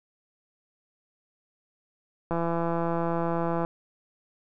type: click train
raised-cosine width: 1 ms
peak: -15 dBFS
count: 226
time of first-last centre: 2.31-3.649 s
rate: 168 Hz
effects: none